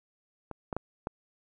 clicks, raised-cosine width 1 ms, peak -24 / -19 / -17 / -18 dBFS, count 4, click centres 0.513 / 0.728 / 0.766 / 1.071 s, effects none

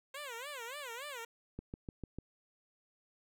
10% pulse tone with vibrato, 521 Hz, C5, 7 cents flat, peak -34 dBFS, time 0.14-1.25 s, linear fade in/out 5 ms, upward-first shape sine, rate 3.5 Hz, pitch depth 230 cents each way
click train, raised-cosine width 3 ms, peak -29 dBFS, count 5, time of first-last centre 1.59-2.186 s, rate 6.71 Hz
effects none

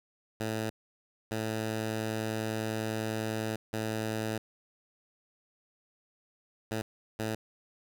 10% pulse tone bursts at uneven times, 110 Hz, A2, in tune, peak -23 dBFS, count 5, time 0.4-0.7 / 1.31-3.56 / 3.73-4.38 / 6.71-6.82 / 7.19-7.35 s, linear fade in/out 5 ms, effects none

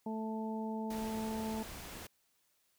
harmonic tone, 220 Hz, A3, in tune, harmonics 1 / 2 / 3 / 4, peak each -37 / -44 / -48 / -44 dBFS, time 0.06-1.63 s, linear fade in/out 5 ms
pink noise, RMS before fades -47 dBFS, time 0.9-2.07 s, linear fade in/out 5 ms
effects white hiss -75 dBFS RMS until 2.78 s

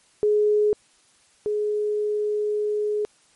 sine tone pair in turn, 420 / 420 Hz, G#4 / G#4, +19 / +19 cents, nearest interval unison, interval 0 cents, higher neither, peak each -16 / -21 dBFS, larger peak first, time 0.23-0.73 / 1.46-3.05 s, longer second, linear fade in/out 0 ms, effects white hiss -59 dBFS RMS until 3.35 s + MP3 48 kbps

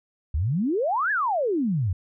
sine exponential two-way sweep, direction up then down, 66.4 to 1760 to 83.6 Hz, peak -21 dBFS, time 0.34-1.93 s, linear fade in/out 5 ms, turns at 1.11 s, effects none

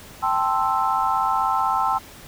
sine chord, A minor seventh, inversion third, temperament equal, 784 / 880 / 1046.5 / 1318.5 Hz, G5 / A5 / C6 / E6, 0 / 0 / 0 / 0 cents, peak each -24 dBFS, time 0.22-1.99 s, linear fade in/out 20 ms, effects pink hiss -43 dBFS RMS until 2.27 s

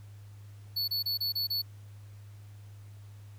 square tone bursts, 4435 Hz, C#8, in tune, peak -29 dBFS, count 6, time 0.76-1.62 s, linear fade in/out 10 ms, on 120 ms, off 28 ms, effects added 102 Hz sine -46 dBFS peak until 3.38 s + pink hiss -63 dBFS RMS until 3.38 s

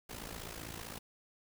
pink noise with amplitude modulation, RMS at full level -42 dBFS, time 0.09-0.99 s, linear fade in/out 10 ms, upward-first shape sine, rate 55.6 Hz, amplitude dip 75%, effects none

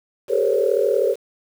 sine tone cluster, 392.7 / 429.2 / 468.3 / 521 / 562 Hz, G4 / A4 / A#4 / C5 / C#5, +3 / -43 / +8 / -7 / +24 cents, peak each -22 dBFS, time 0.28-1.16 s, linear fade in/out 50 ms, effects tanh soft clip ceiling -4 dBFS + 7-bit

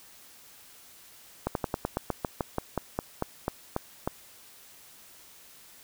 slowing click train, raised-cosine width 1 ms, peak -13 dBFS, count 16, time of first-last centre 1.47-4.075 s, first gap 82 ms, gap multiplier 1.1, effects white hiss -53 dBFS RMS until 5.83 s

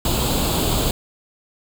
pink noise with comb filter, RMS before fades -20 dBFS, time 0.05-0.91 s, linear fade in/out 2 ms, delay 0.26 ms, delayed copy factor +0.7, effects none

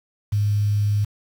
sine tone with quantisation, 103.6 Hz, G#2, 4 cents flat, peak -17 dBFS, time 0.32-1.05 s, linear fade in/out 10 ms, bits 7, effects none

